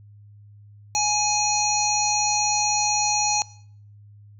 harmonic tone with a mistuned harmonic, 836 Hz, G#5, 11 cents sharp, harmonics 1 / 3 / 5 / 7 / 8, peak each -23 / -30 / -28 / -26 / -26 dBFS, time 0.95-3.42 s, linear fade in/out 0 ms, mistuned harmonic 5, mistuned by +24 cents, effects noise-tail reverb RT60 0.6 s tail -22 dB re dry + added 103 Hz sine -45 dBFS peak until 4.39 s

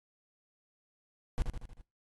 brown noise with echo, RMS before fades -28 dBFS, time 1.38-1.42 s, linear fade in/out 0 ms, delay 78 ms, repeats 5, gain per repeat -5 dB, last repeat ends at 1.81 s, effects noise-tail reverb RT60 0.3 s tail -24 dB re dry + AAC 32 kbps

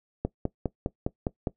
click train, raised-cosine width 2 ms, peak -13 dBFS, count 7, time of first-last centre 0.25-1.472 s, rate 4.91 Hz, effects noise-tail reverb RT60 0.1 s tail -19 dB re dry

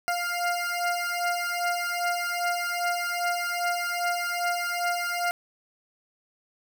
20% pulse beating tone pair, 700 / 702.5 Hz, F5 / F5, +4 / +10 cents, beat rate 2.5 Hz, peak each -24 dBFS, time 0.08-5.31 s, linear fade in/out 0 ms, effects none

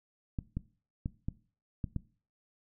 clicks, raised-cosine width 5 ms, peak -21 dBFS, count 6, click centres 0.388 / 0.57 / 1.059 / 1.285 / 1.842 / 1.963 s, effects noise-tail reverb RT60 0.4 s tail -19 dB re dry

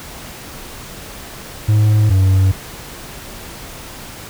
triangle tone pair in turn, 106.6 / 95.21 Hz, G#2 / G2, +46 / -50 cents, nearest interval major second, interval 196 cents, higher first, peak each -7 dBFS, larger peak neither, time 1.68-2.1 / 2.1-2.52 s, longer neither, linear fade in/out 10 ms, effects pink hiss -33 dBFS RMS until 4.29 s

